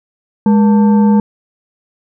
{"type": "tone with frequency modulation", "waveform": "sine", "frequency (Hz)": 207.7, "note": "G#3", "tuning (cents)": 0, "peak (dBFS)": -6, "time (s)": [0.46, 1.2], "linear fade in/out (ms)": 2, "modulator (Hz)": 684, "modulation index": 0.44, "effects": []}